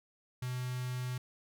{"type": "tone with notch filter", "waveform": "square", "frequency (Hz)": 125.9, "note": "B2", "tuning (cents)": 34, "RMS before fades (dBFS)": -37, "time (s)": [0.42, 1.18], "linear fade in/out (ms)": 5, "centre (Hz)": 490, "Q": 0.56, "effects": []}